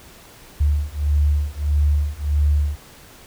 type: beating tone pair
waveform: sine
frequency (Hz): 72.6 / 74.2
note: D2 / D2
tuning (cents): -19 / +18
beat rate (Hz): 1.6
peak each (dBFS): -19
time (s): 0.6-2.76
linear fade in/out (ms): 10
effects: pink hiss -45 dBFS RMS until 3.26 s